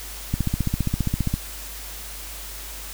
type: click train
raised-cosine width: 5 ms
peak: -9 dBFS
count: 16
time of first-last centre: 0.34-1.34 s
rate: 15 Hz
effects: added 50 Hz sine -38 dBFS peak until 2.93 s + white hiss -37 dBFS RMS until 2.93 s